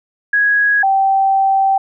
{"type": "tone pair in turn", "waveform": "sine", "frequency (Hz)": [1661.2, 777.2], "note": ["G#6", "G5"], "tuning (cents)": [0, -15], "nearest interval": "octave + minor second", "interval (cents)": 1315, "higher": "first", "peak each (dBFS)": -10, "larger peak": "neither", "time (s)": [[0.33, 0.83], [0.83, 1.78]], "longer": "second", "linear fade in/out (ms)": 5, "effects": []}